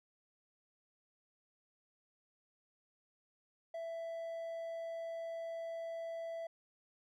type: tone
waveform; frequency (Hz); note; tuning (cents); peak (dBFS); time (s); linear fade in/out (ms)
triangle; 663; E5; +10; -38; 3.74-6.47; 5
effects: none